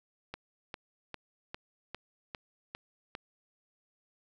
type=click train; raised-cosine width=0.3 ms; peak=-23 dBFS; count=8; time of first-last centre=0.34-3.151 s; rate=2.49 Hz; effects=none